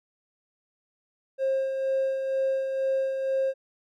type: tone with tremolo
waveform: triangle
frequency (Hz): 534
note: C5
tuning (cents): +35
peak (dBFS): -19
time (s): 1.38-3.54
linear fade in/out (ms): 50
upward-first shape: sine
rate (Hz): 2.1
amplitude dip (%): 50
effects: tanh soft clip ceiling -18 dBFS